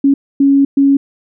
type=tone bursts at uneven times; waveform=sine; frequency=277.2 Hz; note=C#4; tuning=in tune; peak=-6 dBFS; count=3; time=0.04-0.14 / 0.4-0.65 / 0.77-0.97 s; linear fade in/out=5 ms; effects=none